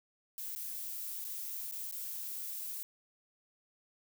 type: noise with dropouts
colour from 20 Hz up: violet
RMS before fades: -41 dBFS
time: 0.38-2.83 s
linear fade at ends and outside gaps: 0 ms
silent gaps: 0.55-0.56 / 1.243-1.249 / 1.712-1.723 / 1.912-1.924 s
effects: none